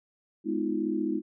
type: chord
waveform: sine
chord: F half-diminished seventh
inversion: first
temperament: just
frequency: 209.5 / 251.4 / 314.3 / 349.2 Hz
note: Ab3 / Cb4 / Eb4 / F4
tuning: +15 / +31 / +18 / 0 cents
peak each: -33 / -34 / -29 / -33 dBFS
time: 0.44-1.22 s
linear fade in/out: 50 ms
effects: none